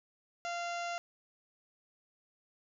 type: harmonic tone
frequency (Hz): 692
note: F5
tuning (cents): -16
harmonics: 1 / 2 / 3 / 4 / 5 / 6 / 7 / 8 / 9 / 10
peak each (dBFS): -37 / -42 / -46 / -46 / -54 / -54 / -54 / -55 / -55 / -54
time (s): 0.45-0.98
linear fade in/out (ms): 0
effects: none